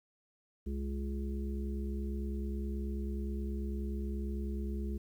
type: harmonic tone with a mistuned harmonic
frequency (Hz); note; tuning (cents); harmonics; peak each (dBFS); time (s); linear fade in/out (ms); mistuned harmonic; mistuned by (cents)
69.3; C#2; 0; 1 / 3 / 5 / 6; -35 / -40 / -45 / -49; 0.66-4.98; 10; 1; -83
effects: 11-bit